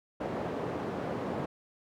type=band-pass noise; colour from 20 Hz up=white; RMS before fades=-35 dBFS; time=0.2-1.46 s; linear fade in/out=10 ms; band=120 to 590 Hz; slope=12 dB/octave; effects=none